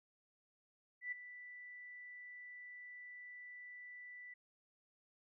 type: tone with ADSR envelope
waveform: sine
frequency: 1975.5 Hz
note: B6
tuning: in tune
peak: -37 dBFS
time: 1.01-4.34 s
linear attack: 110 ms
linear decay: 9 ms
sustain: -13 dB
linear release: 7 ms
effects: none